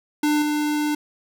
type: tone with level steps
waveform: square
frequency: 298.7 Hz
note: D4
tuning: 29 cents sharp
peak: -18 / -21 dBFS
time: 0.23-0.95 s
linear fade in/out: 5 ms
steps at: 0.42 s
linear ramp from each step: 2 ms
effects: none